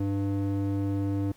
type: tone with band-pass filter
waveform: square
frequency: 99 Hz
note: G2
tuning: 18 cents sharp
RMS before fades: -28 dBFS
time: 0-1.32 s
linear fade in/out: 5 ms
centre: 230 Hz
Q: 2.1
effects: pink hiss -59 dBFS RMS until 1.36 s